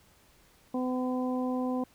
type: harmonic tone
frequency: 253.5 Hz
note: B3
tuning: 45 cents sharp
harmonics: 1 / 2 / 3 / 4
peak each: -29 / -35 / -39 / -41 dBFS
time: 0.74-1.84 s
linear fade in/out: 5 ms
effects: pink hiss -62 dBFS RMS until 1.94 s